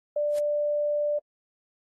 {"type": "tone", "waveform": "sine", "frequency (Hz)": 590, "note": "D5", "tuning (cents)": 8, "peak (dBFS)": -23, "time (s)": [0.16, 1.19], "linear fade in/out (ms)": 5}
{"type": "noise with exponential growth", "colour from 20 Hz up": "white", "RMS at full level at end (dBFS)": -38, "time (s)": [0.27, 0.39], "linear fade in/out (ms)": 5, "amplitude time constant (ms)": 24}
{"effects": ["AAC 32 kbps"]}